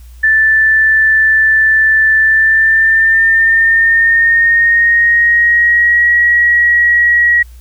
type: tone with pitch glide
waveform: sine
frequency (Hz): 1761 to 1909.3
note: A6 to A#6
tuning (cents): +1 to +41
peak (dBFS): -6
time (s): 0.23-7.43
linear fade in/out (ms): 10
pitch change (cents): +140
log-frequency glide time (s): 2.18-6.1
effects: added 60 Hz sine -32 dBFS peak until 7.6 s + white hiss -49 dBFS RMS until 7.6 s